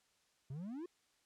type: exponential sweep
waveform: triangle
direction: up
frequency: 125.9 to 370 Hz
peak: -40 dBFS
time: 0.5-0.86 s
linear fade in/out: 5 ms
effects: white hiss -75 dBFS RMS until 1.25 s + low-pass 8000 Hz 12 dB/octave